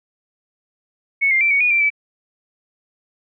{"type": "tone with pitch steps", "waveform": "sine", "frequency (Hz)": [2209, 2108, 2342, 2237, 2455, 2354, 2304], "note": ["C#7", "C7", "D7", "C#7", "D#7", "D7", "D7"], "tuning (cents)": [-7, 12, -5, 15, -24, 3, -34], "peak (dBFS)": -13, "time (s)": [1.21, 1.903], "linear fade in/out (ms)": 20, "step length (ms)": 99, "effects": []}